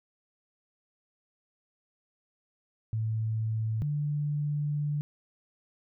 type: tone pair in turn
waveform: sine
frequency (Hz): 110.6 / 147.22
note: A2 / D3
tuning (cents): +9 / +5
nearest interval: perfect fourth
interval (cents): 496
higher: second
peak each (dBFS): -27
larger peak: neither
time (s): 2.93-3.82 / 3.82-5.01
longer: second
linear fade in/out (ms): 0
effects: none